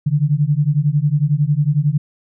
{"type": "beating tone pair", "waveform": "sine", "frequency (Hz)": [141.9, 152.9], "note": ["C#3", "D#3"], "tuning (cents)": [41, -30], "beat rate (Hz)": 11, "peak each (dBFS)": -16, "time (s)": [0.06, 1.98], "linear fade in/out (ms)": 10, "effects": []}